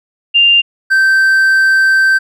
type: tone pair in turn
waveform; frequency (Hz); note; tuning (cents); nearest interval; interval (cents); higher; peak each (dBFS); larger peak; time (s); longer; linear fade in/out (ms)
sine / triangle; 2794 / 1556.3; F7 / G6; 0 / -13; minor seventh; 1013; first; -5; neither; 0.34-0.62 / 0.9-2.19; second; 20
effects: none